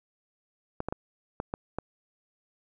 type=clicks; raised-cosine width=1 ms; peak=-17 dBFS; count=6; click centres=0.804 / 0.886 / 0.925 / 1.401 / 1.539 / 1.786 s; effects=none